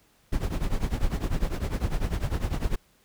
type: noise with tremolo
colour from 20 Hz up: brown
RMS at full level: -23 dBFS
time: 0.32-2.76 s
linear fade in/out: 10 ms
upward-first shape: triangle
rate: 10 Hz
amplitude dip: 90%
effects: pink hiss -63 dBFS RMS until 3.04 s